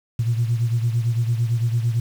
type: beating tone pair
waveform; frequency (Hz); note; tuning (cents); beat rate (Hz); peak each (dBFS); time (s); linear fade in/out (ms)
sine; 115.6 / 124.5; A#2 / B2; -14 / +14; 8.9; -18 / -24; 0.19-2; 5
effects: tanh soft clip ceiling -12 dBFS + 7-bit